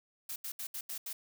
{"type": "noise bursts at uneven times", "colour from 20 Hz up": "blue", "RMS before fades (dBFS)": -40, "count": 6, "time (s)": [[0.29, 0.36], [0.44, 0.52], [0.59, 0.67], [0.74, 0.81], [0.89, 0.98], [1.06, 1.13]], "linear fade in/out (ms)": 5, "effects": []}